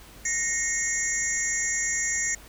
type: tone cluster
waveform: sine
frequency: 1858 / 2157 / 5830 / 6550 / 7190 Hz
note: A#6 / C#7 / F#8 / G#8 / A8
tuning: -6 / -48 / -26 / -25 / +36 cents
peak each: -30 / -34 / -33 / -30 / -29 dBFS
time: 0.25-2.35 s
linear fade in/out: 5 ms
effects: added 50 Hz sine -49 dBFS peak until 2.48 s + pink hiss -49 dBFS RMS until 2.48 s